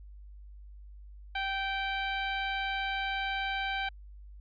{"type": "tone", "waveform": "15% pulse", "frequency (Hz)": 779, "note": "G5", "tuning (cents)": -11, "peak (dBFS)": -24, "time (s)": [1.35, 3.89], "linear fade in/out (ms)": 5, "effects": ["added 50 Hz sine -46 dBFS peak until 4.4 s", "resampled to 11025 Hz"]}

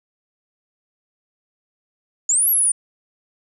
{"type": "exponential two-way sweep", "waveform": "sine", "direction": "up then down", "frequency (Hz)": [6800, 11840, 9160], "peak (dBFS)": -14, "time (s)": [2.29, 2.72], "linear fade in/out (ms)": 5, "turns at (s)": 2.49, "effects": []}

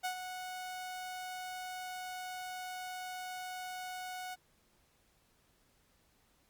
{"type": "tone with ADSR envelope", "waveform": "sawtooth", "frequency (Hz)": 736, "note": "F#5", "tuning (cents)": -9, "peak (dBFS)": -29, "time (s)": [0.03, 4.36], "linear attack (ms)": 21, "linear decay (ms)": 94, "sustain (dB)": -8, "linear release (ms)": 28, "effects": ["pink hiss -71 dBFS RMS until 6.49 s", "Opus 48 kbps"]}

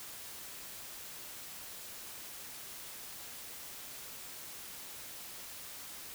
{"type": "silence", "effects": ["white hiss -47 dBFS RMS until 6.14 s"]}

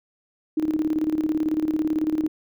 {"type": "tone with tremolo", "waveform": "sine", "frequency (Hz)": 311.1, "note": "D#4", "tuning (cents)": 0, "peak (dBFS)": -18, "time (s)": [0.57, 2.28], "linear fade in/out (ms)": 5, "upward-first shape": "square", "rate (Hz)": 18, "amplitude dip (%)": 65, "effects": []}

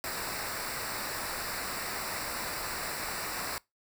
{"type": "noise with comb filter", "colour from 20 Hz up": "pink", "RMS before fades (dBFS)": -36, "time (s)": [0.04, 3.58], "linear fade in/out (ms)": 0, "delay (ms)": 0.31, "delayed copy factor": -0.75, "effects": ["noise-tail reverb RT60 0.2 s tail -23 dB re dry"]}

